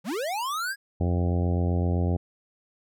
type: linear sweep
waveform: square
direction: up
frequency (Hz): 151.2 to 1672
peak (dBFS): -28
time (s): 0.04-0.76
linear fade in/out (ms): 50
type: harmonic tone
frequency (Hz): 87.8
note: F2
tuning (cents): +10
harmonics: 1 / 2 / 3 / 4 / 5 / 6 / 7 / 8 / 9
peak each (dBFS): -23 / -29 / -33 / -35 / -37 / -39 / -40 / -41 / -42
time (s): 1-2.17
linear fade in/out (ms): 10
effects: none